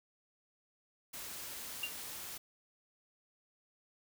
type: noise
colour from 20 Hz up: white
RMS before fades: -45 dBFS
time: 1.13-2.38 s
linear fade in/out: 10 ms
type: tone with exponential decay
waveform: sine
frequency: 2786 Hz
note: F7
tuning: 5 cents flat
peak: -31 dBFS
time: 1.83-1.94 s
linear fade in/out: 5 ms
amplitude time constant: 22 ms
effects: none

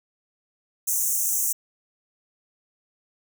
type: high-pass noise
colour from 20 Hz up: pink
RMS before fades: -24 dBFS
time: 0.87-1.53 s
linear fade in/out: 10 ms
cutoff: 6000 Hz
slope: 96 dB/octave
effects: none

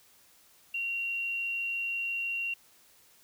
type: tone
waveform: sine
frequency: 2753 Hz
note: F7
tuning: 25 cents flat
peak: -30 dBFS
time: 0.74-2.54 s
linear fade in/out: 5 ms
effects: white hiss -61 dBFS RMS until 3.23 s

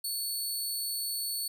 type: tone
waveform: 15% pulse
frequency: 4435 Hz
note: C#8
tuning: in tune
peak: -25 dBFS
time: 0.04-1.48 s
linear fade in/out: 5 ms
effects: none

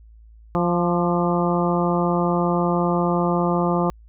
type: harmonic tone with a mistuned harmonic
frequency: 174.61 Hz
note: F3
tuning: in tune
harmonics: 1 / 2 / 3 / 4 / 5 / 6 / 7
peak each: -21 / -24 / -26 / -27 / -28 / -29 / -29 dBFS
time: 0.55-3.9 s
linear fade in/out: 0 ms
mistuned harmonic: 7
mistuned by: -33 cents
effects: added 55 Hz sine -44 dBFS peak until 4.08 s

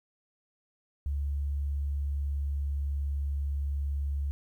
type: tone with pitch glide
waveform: sine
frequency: 71 to 70.59 Hz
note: C#2 to C#2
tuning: +42 to +32 cents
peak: -28 dBFS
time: 1.06-4.31 s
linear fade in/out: 0 ms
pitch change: -10 cents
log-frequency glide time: 1.5-2.85 s
effects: 11-bit

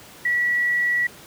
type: tone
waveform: sine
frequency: 1939 Hz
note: B6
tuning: 32 cents flat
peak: -18 dBFS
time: 0.25-1.07 s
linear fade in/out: 5 ms
effects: pink hiss -44 dBFS RMS until 1.26 s + high-pass 100 Hz 12 dB/octave

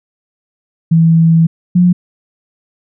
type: tone pair in turn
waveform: sine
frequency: 164.1 / 178.07 Hz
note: E3 / F3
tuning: -8 / +34 cents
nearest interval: minor second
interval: 142 cents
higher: second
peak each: -5 dBFS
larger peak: neither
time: 0.91-1.47 / 1.75-1.93 s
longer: first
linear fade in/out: 10 ms
effects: none

